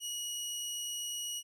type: tone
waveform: 20% pulse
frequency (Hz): 2908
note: F#7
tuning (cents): -31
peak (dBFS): -31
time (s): 0-1.43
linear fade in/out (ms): 50
effects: none